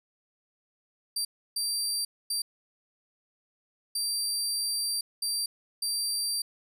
25% pulse tone bursts at uneven times, 4699 Hz, D8, in tune, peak -23 dBFS, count 6, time 1.16-1.25 / 1.56-2.05 / 2.3-2.42 / 3.95-5.01 / 5.22-5.46 / 5.82-6.42 s, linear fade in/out 5 ms, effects none

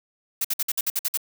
blue noise bursts, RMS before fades -24 dBFS, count 9, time 0.41-1.174 s, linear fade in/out 5 ms, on 36 ms, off 55 ms, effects none

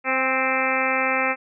harmonic tone with a mistuned harmonic, 261.6 Hz, C4, in tune, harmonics 1 / 2 / 3 / 4 / 5 / 6 / 7 / 8 / 9 / 10, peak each -31 / -27 / -28 / -31 / -27 / -32 / -29 / -27 / -27 / -30 dBFS, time 0.04-1.36 s, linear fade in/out 50 ms, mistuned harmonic 3, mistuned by +23 cents, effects none

